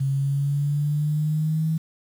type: exponential sweep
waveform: sine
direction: up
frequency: 135.4 to 160.7 Hz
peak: -20 dBFS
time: 0-1.78 s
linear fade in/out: 10 ms
effects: 8-bit